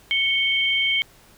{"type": "tone pair together", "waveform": "sine", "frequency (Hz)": [2217, 3140], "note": ["C#7", "G7"], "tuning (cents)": [0, 2], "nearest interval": "tritone", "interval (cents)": 602, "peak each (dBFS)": [-21, -21], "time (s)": [0.11, 1.02], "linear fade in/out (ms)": 0, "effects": ["pink hiss -52 dBFS RMS until 1.37 s"]}